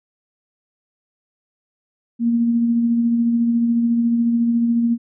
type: tone with tremolo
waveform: sine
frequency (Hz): 234.1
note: A#3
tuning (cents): +8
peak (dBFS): -13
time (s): 2.19-4.98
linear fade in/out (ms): 50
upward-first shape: sine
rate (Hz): 14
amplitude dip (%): 30
effects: none